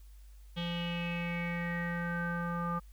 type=tone with low-pass filter sweep; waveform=square; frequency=172 Hz; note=F3; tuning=26 cents flat; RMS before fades=-35 dBFS; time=0.56-2.8 s; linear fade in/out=20 ms; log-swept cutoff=3300 to 1200 Hz; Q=7.3; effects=added 50 Hz sine -50 dBFS peak until 2.92 s + white hiss -68 dBFS RMS until 2.92 s